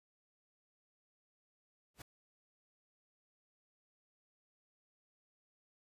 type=noise with exponential growth; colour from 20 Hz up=pink; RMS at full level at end=-44 dBFS; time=1.94-2.02 s; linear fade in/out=5 ms; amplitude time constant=16 ms; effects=resampled to 32000 Hz